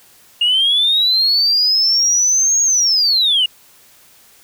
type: linear two-way sweep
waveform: sine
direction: up then down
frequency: 2825 to 6620 to 2825 Hz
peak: -10 dBFS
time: 0.41-3.46 s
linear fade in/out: 5 ms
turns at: 2.62 s
effects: tanh soft clip ceiling -7 dBFS + white hiss -48 dBFS RMS until 4.43 s